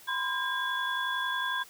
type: tone cluster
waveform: sine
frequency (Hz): 984 / 1035 / 1611 / 3412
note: B5 / C6 / G6 / G#7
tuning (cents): -7 / -19 / +47 / +46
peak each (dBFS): -38 / -34 / -31 / -36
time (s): 0.07-1.64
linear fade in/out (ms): 20
effects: white hiss -53 dBFS RMS until 1.69 s + high-pass 80 Hz 12 dB/octave